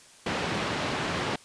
pink band-pass noise, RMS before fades -30 dBFS, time 0.26-1.36 s, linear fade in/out 5 ms, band 140 to 3600 Hz, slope 12 dB/octave, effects white hiss -53 dBFS RMS until 1.44 s + resampled to 22050 Hz

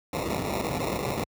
white noise with sample-and-hold, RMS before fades -29 dBFS, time 0.13-1.24 s, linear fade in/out 5 ms, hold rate 1575 Hz, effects high-pass 60 Hz 12 dB/octave

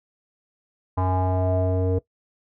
square tone with low-pass filter sweep, 92.5 Hz, F#2, in tune, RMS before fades -22 dBFS, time 0.97-1.99 s, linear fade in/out 10 ms, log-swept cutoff 940 to 490 Hz, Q 6.2, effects noise-tail reverb RT60 0.1 s tail -18 dB re dry

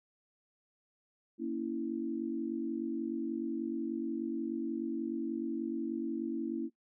sine chord, A# diminished, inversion none, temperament equal with one note detuned, 233.1 / 279.6 / 329.6 Hz, A#3 / C#4 / E4, 0 / +15 / 0 cents, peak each -38 / -38 / -36 dBFS, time 1.38-6.7 s, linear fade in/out 50 ms, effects noise-tail reverb RT60 0.1 s tail -19 dB re dry

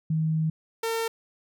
sine / sawtooth tone pair in turn, 158.4 / 454 Hz, D#3 / A#4, +31 / -46 cents, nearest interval octave + tritone, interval 1823 cents, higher second, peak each -22 dBFS, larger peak neither, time 0.1-0.5 / 0.83-1.08 s, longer first, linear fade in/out 5 ms, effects none

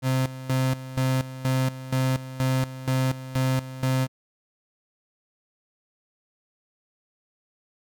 35% pulse tone with tremolo, 130.6 Hz, C3, 3 cents flat, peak -19 dBFS, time 0.02-4.08 s, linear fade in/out 50 ms, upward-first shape square, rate 2.1 Hz, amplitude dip 80%, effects none

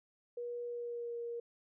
sine tone with pitch glide, 480.5 to 470.9 Hz, B4 to A#4, -48 to +18 cents, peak -38 dBFS, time 0.37-1.4 s, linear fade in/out 5 ms, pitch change -34 cents, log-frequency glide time 0.64-1.17 s, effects none

